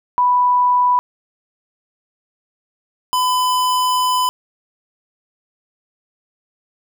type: tone pair in turn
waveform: sine / square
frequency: 987.8 / 1005.6 Hz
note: B5 / B5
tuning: 0 / +31 cents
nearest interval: unison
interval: 31 cents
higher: second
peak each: -11 / -15 dBFS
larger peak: first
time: 0.18-0.99 / 3.13-4.29 s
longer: second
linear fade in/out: 0 ms
effects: none